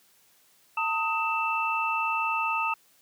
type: tone cluster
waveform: sine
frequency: 900 / 1259 / 2658 Hz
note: A5 / D#6 / E7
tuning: +39 / +20 / +14 cents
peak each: -29 dBFS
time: 0.77-2.74 s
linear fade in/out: 5 ms
effects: white hiss -62 dBFS RMS until 3.01 s + high-pass 100 Hz 12 dB/octave